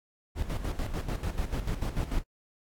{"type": "noise with tremolo", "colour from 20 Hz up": "brown", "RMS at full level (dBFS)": -29, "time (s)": [0.35, 2.24], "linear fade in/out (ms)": 50, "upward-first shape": "square", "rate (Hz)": 6.8, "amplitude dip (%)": 65, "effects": ["AAC 64 kbps"]}